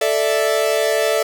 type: chord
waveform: 45% pulse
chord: A suspended fourth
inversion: none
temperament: equal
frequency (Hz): 440 / 587.3 / 659.3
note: A4 / D5 / E5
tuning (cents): 0 / 0 / 0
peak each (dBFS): -20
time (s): 0.01-1.23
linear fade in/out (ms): 5
effects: none